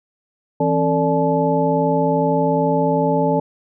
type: tone cluster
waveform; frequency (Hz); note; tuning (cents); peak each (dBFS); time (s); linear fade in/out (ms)
sine; 164.3 / 266.8 / 446.5 / 584 / 860; E3 / C4 / A4 / D5 / A5; -5 / +34 / +25 / -10 / -40; -21; 0.6-3.4; 5
effects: none